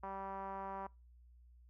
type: tone with low-pass filter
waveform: 5% pulse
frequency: 194.3 Hz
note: G3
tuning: 15 cents flat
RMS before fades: -44 dBFS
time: 0.03-0.87 s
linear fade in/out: 5 ms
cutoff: 950 Hz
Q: 3
effects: noise-tail reverb RT60 0.3 s tail -26 dB re dry + added 60 Hz sine -59 dBFS peak until 1.69 s